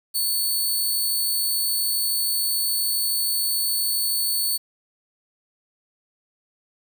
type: tone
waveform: 5% pulse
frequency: 4447 Hz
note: C#8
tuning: 5 cents sharp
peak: -14 dBFS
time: 0.14-4.58 s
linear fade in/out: 20 ms
effects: 8-bit